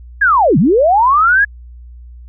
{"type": "linear two-way sweep", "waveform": "sine", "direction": "down then up", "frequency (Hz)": [1700, 132.1, 1700], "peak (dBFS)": -7, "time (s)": [0.21, 1.45], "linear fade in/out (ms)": 10, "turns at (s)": 0.58, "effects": ["added 60 Hz sine -32 dBFS peak until 2.28 s"]}